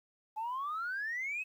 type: exponential sweep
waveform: sine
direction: up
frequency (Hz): 849 to 2608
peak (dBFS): -33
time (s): 0.36-1.44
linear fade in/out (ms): 20
effects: tanh soft clip ceiling -31 dBFS + 11-bit

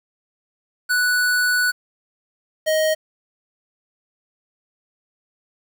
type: tone pair in turn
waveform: square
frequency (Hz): 1480 / 626.6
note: F#6 / D#5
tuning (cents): 0 / +12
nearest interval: octave + minor third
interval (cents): 1488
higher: first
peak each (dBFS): -17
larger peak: neither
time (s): 0.89-1.72 / 2.66-2.95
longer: first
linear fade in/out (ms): 20
effects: 8-bit

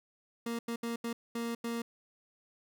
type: tone bursts at uneven times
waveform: 30% pulse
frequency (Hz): 233.1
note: A#3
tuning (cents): 0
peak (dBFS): -31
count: 6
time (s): 0.46-0.59 / 0.68-0.76 / 0.83-0.96 / 1.04-1.13 / 1.35-1.55 / 1.64-1.82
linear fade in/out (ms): 5
effects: none

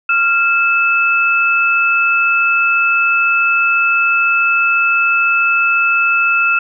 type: tone pair together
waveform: sine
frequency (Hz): 1387 / 2618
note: F6 / E7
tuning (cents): -12 / -13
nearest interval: major seventh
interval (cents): 1099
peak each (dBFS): -13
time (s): 0.09-6.59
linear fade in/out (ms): 5
effects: none

